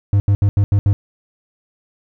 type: tone bursts at uneven times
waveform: triangle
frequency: 100.6 Hz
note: G2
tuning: 45 cents sharp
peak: -8 dBFS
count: 6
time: 0.13-0.2 / 0.28-0.35 / 0.42-0.49 / 0.57-0.64 / 0.72-0.79 / 0.86-0.93 s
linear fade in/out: 0 ms
effects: none